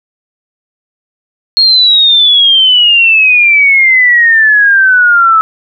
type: exponential sweep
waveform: sine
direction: down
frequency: 4300 to 1297 Hz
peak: -3 dBFS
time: 1.57-5.41 s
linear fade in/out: 0 ms
effects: none